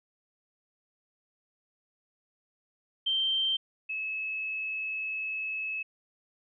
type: tone pair in turn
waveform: sine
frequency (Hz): 3136 / 2590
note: G7 / E7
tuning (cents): 0 / -31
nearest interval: minor third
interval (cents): 331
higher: first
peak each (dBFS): -25 / -31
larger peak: first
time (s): 3.06-3.57 / 3.89-5.83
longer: second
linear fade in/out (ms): 10
effects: none